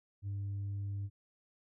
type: tone with tanh clipping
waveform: sine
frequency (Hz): 99.9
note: G2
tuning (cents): +33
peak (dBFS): -36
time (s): 0.22-1.1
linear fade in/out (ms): 50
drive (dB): 1
effects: none